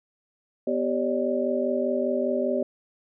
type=tone cluster; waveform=sine; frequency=248.4 / 389.6 / 558 / 603 Hz; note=B3 / G4 / C#5 / D5; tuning=+10 / -11 / +11 / +46 cents; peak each=-28 dBFS; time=0.67-2.63 s; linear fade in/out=5 ms; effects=none